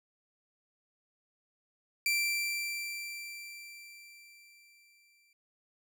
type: tone with exponential decay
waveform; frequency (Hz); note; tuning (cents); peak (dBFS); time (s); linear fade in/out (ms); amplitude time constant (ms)
sawtooth; 2349; D7; 0; -23; 2.06-5.33; 2; 710
effects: none